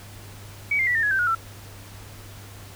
sine tone with pitch steps, 2269 / 2105 / 1952.6 / 1811.3 / 1680.3 / 1558.8 / 1446 / 1341.4 Hz, C#7 / C7 / B6 / A6 / G#6 / G6 / F#6 / E6, +40 / +10 / -20 / +50 / +20 / -10 / -40 / +30 cents, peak -19 dBFS, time 0.71-1.35 s, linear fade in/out 5 ms, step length 80 ms, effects added 100 Hz sine -42 dBFS peak until 2.75 s + pink hiss -45 dBFS RMS until 2.75 s

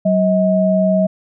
sine tone pair together, 188.79 / 635 Hz, F#3 / D#5, +35 / +35 cents, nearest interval octave + major sixth, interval 2100 cents, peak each -14 dBFS, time 0.05-1.07 s, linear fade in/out 10 ms, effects none

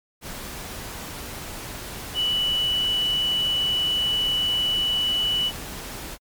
sine tone in noise, 2960 Hz, F#7, in tune, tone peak -20 dBFS, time 2.14-5.52 s, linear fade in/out 50 ms, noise pink, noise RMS -35 dBFS, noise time 0.21-6.18 s, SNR +12 dB, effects MP3 96 kbps

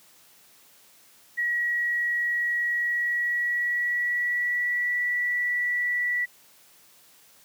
sine tone with pitch glide, 1915 to 1953 Hz, A#6 to B6, +46 to -20 cents, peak -23 dBFS, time 1.37-6.26 s, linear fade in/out 20 ms, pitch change +34 cents, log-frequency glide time 2.77-4.96 s, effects white hiss -56 dBFS RMS until 7.44 s + high-pass 100 Hz 12 dB/octave

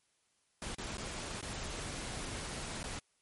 pink noise with dropouts, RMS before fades -41 dBFS, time 0.62-2.99 s, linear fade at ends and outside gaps 0 ms, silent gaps 0.746-0.784 / 0.97-0.982 / 1.411-1.427 / 2.83-2.841 s, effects white hiss -75 dBFS RMS until 3.21 s + MP3 48 kbps

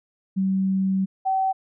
sine tone pair in turn, 191.3 / 765.2 Hz, G3 / G5, -42 / -42 cents, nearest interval 2 octaves, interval 2400 cents, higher second, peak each -19 dBFS, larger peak neither, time 0.36-1.06 / 1.25-1.53 s, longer first, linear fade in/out 20 ms, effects none

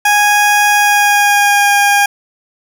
20% pulse tone with pitch glide, 827 to 810.9 Hz, G#5 to G#5, -8 to -42 cents, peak -3 dBFS, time 0.05-2.06 s, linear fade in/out 5 ms, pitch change -34 cents, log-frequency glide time 0.68-1.74 s, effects none

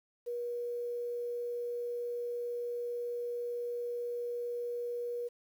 sine tone, 480.3 Hz, B4, 48 cents flat, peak -34 dBFS, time 0.26-5.29 s, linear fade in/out 20 ms, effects 10-bit

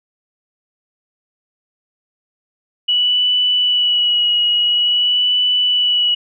sine tone with vibrato, 2939 Hz, F#7, 12 cents flat, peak -12 dBFS, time 2.88-6.15 s, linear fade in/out 10 ms, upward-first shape sine, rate 0.48 Hz, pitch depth 22 cents each way, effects none

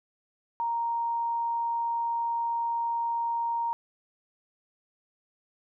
sine tone, 932.3 Hz, A#5, in tune, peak -26 dBFS, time 0.6-3.73 s, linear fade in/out 0 ms, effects none

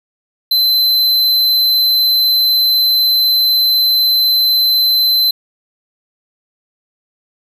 square tone, 4062 Hz, B7, 48 cents sharp, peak -10 dBFS, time 0.51-5.31 s, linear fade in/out 5 ms, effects none

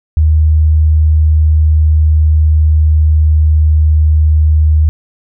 sine tone with pitch glide, 77.6 to 77.11 Hz, D#2 to D#2, -4 to -15 cents, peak -5 dBFS, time 0.17-4.89 s, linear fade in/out 0 ms, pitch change -11 cents, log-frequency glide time 1.02-3.95 s, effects none

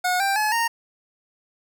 25% pulse tone with pitch steps, 726 / 787.1 / 853.4 / 925.3 Hz, F#5 / G5 / G#5 / A#5, -33 / +7 / +47 / -13 cents, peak -16 dBFS, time 0.04-0.68 s, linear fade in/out 10 ms, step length 160 ms, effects none

